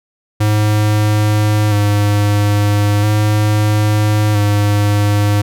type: tone with vibrato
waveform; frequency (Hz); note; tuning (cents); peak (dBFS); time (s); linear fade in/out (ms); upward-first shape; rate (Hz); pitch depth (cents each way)
square; 104.5; G#2; +11; -11; 0.4-5.42; 10; square; 0.38; 23
effects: none